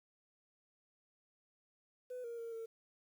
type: tone with pitch steps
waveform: sine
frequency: 500 / 468.6 / 461.7 / 453.1 Hz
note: B4 / A#4 / A#4 / A#4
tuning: +21 / +9 / -17 / -49 cents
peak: -40 dBFS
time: 2.1-2.66 s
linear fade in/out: 10 ms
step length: 140 ms
effects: tanh soft clip ceiling -40 dBFS + 11-bit